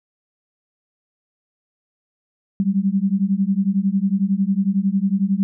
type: beating tone pair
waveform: sine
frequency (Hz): 190 / 201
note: F#3 / G3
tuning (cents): +46 / +44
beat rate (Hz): 11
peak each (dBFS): -19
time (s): 2.6-5.43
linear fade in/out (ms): 0
effects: none